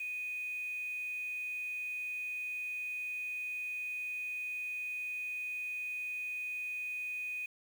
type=tone with quantisation; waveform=sine; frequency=2489 Hz; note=D#7; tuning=in tune; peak=-36 dBFS; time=0-7.46 s; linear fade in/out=5 ms; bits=9; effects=none